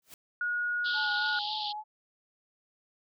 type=noise with exponential growth; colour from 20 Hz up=white; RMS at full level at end=-44 dBFS; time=0.02-0.14 s; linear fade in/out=2 ms; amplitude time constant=26 ms
type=tone; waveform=sine; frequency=1447 Hz; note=F#6; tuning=39 cents flat; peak=-28 dBFS; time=0.41-1.39 s; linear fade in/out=2 ms
type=band-pass noise; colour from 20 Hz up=pink; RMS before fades=-36 dBFS; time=0.84-1.73 s; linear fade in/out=20 ms; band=3000 to 4700 Hz; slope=96 dB/octave
type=tone with vibrato; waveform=sine; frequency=845 Hz; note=G#5; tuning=30 cents sharp; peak=-35 dBFS; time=0.93-1.84 s; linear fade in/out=50 ms; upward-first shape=sine; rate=3.6 Hz; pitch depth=30 cents each way
effects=none